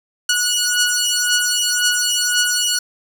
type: beating tone pair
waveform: 10% pulse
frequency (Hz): 1460 / 1461.9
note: F#6 / F#6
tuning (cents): -24 / -21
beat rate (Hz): 1.9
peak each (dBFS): -10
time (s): 0.29-2.79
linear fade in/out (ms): 5
effects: none